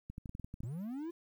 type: clicks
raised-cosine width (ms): 5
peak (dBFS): -31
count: 10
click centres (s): 0.1 / 0.181 / 0.258 / 0.294 / 0.351 / 0.397 / 0.445 / 0.541 / 0.605 / 0.636
type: linear sweep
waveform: triangle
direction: up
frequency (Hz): 99.5 to 349.2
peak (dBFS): -36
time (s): 0.63-1.11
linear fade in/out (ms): 10
effects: 11-bit